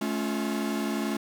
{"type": "chord", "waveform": "45% pulse", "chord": "A augmented", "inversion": "none", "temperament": "equal with one note detuned", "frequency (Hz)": [215.8, 277.2, 349.2], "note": ["A3", "C#4", "E#4"], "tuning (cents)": [-33, 0, 0], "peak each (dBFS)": [-30, -32, -34], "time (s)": [0.01, 1.17], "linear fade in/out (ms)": 5, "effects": ["9-bit"]}